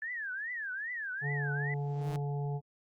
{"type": "tone with vibrato", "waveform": "sine", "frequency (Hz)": 1720, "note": "A6", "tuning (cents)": -40, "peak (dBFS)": -35, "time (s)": [0.02, 1.74], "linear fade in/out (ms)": 2, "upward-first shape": "triangle", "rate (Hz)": 2.5, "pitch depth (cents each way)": 280}
{"type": "harmonic tone", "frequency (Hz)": 143.1, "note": "D3", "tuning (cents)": -45, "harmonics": [1, 3, 5, 6], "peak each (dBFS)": [-32, -42, -46, -48], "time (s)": [1.21, 2.61], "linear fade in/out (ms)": 50}
{"type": "tone with exponential growth", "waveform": "sawtooth", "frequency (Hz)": 154.7, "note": "D#3", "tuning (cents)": -10, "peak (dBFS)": -33, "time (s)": [1.65, 2.16], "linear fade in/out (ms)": 2, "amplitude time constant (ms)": 110}
{"effects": ["Opus 24 kbps"]}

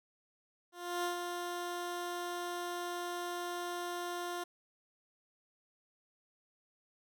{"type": "tone with ADSR envelope", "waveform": "15% pulse", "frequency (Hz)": 351.2, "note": "F4", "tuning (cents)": 10, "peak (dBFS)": -26, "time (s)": [0.72, 4.44], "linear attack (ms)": 320, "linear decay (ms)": 120, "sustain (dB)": -5, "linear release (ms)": 8, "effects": []}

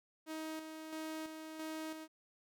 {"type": "tone with tremolo", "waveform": "sawtooth", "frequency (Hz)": 315.5, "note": "D#4", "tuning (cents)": 24, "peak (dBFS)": -37, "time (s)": [0.26, 2.08], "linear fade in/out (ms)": 50, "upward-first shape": "square", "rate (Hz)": 1.5, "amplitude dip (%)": 45, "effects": []}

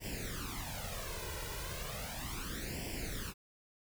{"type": "noise with flanger", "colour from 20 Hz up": "pink", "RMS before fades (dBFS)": -41, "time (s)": [0, 3.34], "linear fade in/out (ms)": 50, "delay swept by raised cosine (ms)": [0.38, 2.08], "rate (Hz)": 0.35, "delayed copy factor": 0.85, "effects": []}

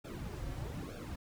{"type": "noise with flanger", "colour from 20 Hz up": "brown", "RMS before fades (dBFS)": -42, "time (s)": [0.04, 1.16], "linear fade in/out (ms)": 10, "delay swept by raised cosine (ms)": [1, 4.9], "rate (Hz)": 1.1, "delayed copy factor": -0.9, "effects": []}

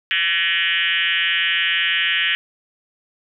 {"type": "tone with frequency modulation", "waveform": "sine", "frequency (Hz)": 2396, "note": "D7", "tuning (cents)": 34, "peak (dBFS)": -16, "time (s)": [0.11, 2.35], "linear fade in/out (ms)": 0, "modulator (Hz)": 174, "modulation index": 4.6, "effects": []}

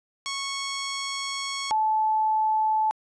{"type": "tone pair in turn", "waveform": ["10% pulse", "sine"], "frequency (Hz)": [1103, 868.9], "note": ["C#6", "A5"], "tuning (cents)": [-9, -22], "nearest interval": "major third", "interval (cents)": 413, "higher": "first", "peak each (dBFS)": -20, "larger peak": "neither", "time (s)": [[0.26, 1.71], [1.71, 2.91]], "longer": "first", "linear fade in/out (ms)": 0, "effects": ["resampled to 22050 Hz"]}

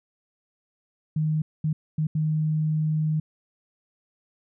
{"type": "tone bursts at uneven times", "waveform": "sine", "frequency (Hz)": 155.1, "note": "D#3", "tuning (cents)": -5, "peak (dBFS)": -21, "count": 4, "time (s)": [[1.16, 1.42], [1.64, 1.73], [1.98, 2.07], [2.15, 3.2]], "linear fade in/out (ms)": 5, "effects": []}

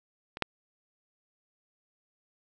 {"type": "clicks", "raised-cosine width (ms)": 0.3, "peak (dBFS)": [-23, -9], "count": 2, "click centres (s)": [0.371, 0.423], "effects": []}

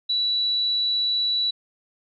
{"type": "tone", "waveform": "sine", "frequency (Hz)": 3938, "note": "B7", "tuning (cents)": -6, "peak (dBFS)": -20, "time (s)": [0.09, 1.51], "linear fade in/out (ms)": 10, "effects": []}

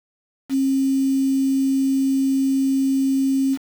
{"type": "tone with quantisation", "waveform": "sine", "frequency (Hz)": 269.4, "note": "C#4", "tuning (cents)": -49, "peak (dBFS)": -16, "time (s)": [0.49, 3.58], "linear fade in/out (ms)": 50, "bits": 6, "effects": []}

